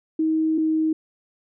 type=tone pair in turn; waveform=sine; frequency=316.9 / 315.7 Hz; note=D#4 / D#4; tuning=+32 / +25 cents; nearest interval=unison; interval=7 cents; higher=first; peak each=-18 dBFS; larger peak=neither; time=0.19-0.58 / 0.58-0.93 s; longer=first; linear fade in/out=5 ms; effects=none